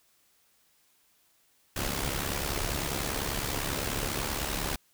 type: noise with amplitude modulation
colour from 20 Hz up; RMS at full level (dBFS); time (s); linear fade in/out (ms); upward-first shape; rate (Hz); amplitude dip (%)
pink; -29; 1.76-4.76; 5; sine; 70.1; 65
effects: white hiss -67 dBFS RMS until 4.93 s